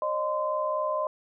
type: tone cluster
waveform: sine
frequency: 548 / 612 / 1032 Hz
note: C#5 / D#5 / C6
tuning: -20 / -29 / -24 cents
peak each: -35 / -28 / -29 dBFS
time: 0.02-1.07 s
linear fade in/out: 2 ms
effects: none